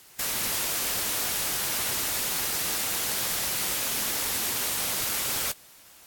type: noise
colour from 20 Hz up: white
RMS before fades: -28 dBFS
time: 0.19-5.52 s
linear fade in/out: 5 ms
effects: white hiss -52 dBFS RMS until 6.06 s + AAC 64 kbps